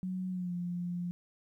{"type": "tone with pitch glide", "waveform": "sine", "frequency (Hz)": [185, 175.83], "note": ["F#3", "F3"], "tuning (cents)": [0, 12], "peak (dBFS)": -33, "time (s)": [0.03, 1.11], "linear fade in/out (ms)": 0, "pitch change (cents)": -88, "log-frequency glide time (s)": [0.3, 0.53], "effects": ["12-bit"]}